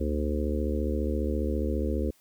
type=harmonic tone with a mistuned harmonic; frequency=74.7 Hz; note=D2; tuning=30 cents sharp; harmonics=1 / 3 / 4 / 5 / 6 / 7; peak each=-28 / -33 / -34 / -35 / -36 / -36 dBFS; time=0-2.11 s; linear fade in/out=10 ms; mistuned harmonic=1; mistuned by=-110 cents; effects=white hiss -63 dBFS RMS until 2.2 s